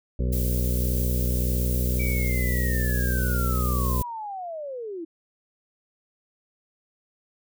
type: harmonic tone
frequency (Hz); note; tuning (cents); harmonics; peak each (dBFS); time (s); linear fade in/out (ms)
61.74; B1; 0; 1 / 2 / 3 / 4 / 6 / 7 / 8 / 9; -23 / -29 / -33 / -35 / -39 / -40 / -41 / -42; 0.19-4.02; 5
type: noise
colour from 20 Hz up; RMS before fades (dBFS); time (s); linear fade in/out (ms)
violet; -33; 0.32-4.03; 10
type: linear sweep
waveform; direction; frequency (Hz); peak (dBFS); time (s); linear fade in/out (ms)
sine; down; 2316 to 314.6; -31; 1.99-5.05; 10
effects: none